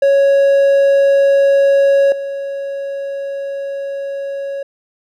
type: tone with level steps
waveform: triangle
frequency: 554.4 Hz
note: C#5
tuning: in tune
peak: -6 / -18 dBFS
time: 0.02-4.63 s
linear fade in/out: 5 ms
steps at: 2.12 s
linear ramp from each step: 2 ms
effects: none